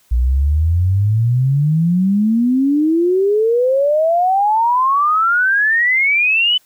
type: exponential sweep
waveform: sine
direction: up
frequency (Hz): 58 to 3029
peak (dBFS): -11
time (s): 0.11-6.58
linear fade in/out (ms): 10
effects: white hiss -55 dBFS RMS until 6.65 s